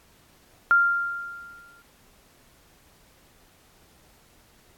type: tone with exponential decay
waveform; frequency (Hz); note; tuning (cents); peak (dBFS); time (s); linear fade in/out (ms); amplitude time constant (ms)
sine; 1393; F6; -5; -13; 0.71-1.82; 0; 240
effects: pink hiss -58 dBFS RMS until 4.77 s + AAC 64 kbps